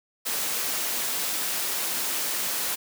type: high-pass noise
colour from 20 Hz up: white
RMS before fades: -28 dBFS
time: 0.25-2.76 s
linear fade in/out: 20 ms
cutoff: 210 Hz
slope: 12 dB/octave
effects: none